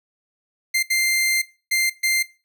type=tone bursts at uneven times; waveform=sawtooth; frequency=2093 Hz; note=C7; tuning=in tune; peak=-14 dBFS; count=4; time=0.74-0.83 / 0.9-1.42 / 1.71-1.9 / 2.03-2.23 s; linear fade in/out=10 ms; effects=noise-tail reverb RT60 0.3 s tail -18 dB re dry